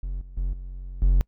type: tone with level steps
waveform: triangle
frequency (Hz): 45.22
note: F#1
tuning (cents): -39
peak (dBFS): -25 / -37 / -21 / -31 / -13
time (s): 0.03-1.21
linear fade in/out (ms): 0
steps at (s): 0.21 / 0.37 / 0.53 / 1.02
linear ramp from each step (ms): 2
effects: noise-tail reverb RT60 0.1 s tail -25 dB re dry